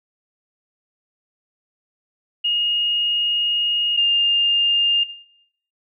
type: tone pair in turn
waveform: sine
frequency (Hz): 2860 / 2812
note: F7 / F7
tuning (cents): +41 / +11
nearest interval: unison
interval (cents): 30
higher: first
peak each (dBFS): -17 / -13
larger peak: second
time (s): 2.44-3.97 / 3.97-5.04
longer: first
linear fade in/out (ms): 10
effects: noise-tail reverb RT60 0.7 s tail -18 dB re dry